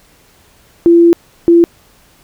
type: tone bursts at uneven times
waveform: sine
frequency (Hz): 340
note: F4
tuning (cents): -46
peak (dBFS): -3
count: 2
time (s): 0.86-1.13 / 1.48-1.64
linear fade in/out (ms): 0
effects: pink hiss -48 dBFS RMS until 2.23 s